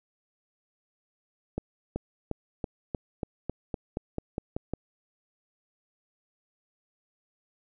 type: accelerating click train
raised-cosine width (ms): 2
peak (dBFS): -17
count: 13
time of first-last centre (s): 1.58-4.736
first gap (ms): 380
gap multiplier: 0.93
effects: none